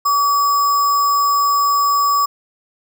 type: tone with sample-and-hold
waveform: sine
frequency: 1144 Hz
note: D6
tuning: 46 cents flat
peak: -12 dBFS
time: 0.05-2.26 s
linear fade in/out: 10 ms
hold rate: 6300 Hz
effects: none